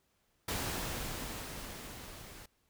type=noise with level ramp; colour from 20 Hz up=pink; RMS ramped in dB=-35 to -51 dBFS; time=0.48-2.46 s; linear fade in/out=5 ms; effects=pink hiss -75 dBFS RMS until 2.69 s